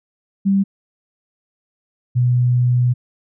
sine tone pair in turn, 196 / 123.47 Hz, G3 / B2, 0 / 0 cents, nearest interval minor sixth, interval 800 cents, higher first, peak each -12 dBFS, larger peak neither, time 0.45-0.64 / 2.15-2.94 s, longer second, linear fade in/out 20 ms, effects none

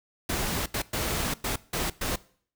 pink noise bursts at uneven times, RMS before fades -29 dBFS, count 6, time 0.29-0.66 / 0.74-0.82 / 0.93-1.34 / 1.44-1.56 / 1.73-1.9 / 2.01-2.16 s, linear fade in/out 5 ms, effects noise-tail reverb RT60 0.5 s tail -20 dB re dry

